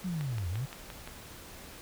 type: linear two-way sweep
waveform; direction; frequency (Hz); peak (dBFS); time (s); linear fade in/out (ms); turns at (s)
sine; down then up; 191.1 to 81.1 to 143.3; -31; 0.04-0.66; 10; 0.49
type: click train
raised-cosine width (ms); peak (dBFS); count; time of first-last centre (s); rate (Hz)
0.3; -26; 6; 0.21-1.075; 5.78
effects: pink hiss -48 dBFS RMS until 1.81 s